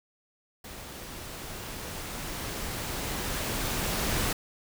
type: noise with level ramp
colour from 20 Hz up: pink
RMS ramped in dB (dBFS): -43 to -28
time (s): 0.64-4.33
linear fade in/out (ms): 5
effects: none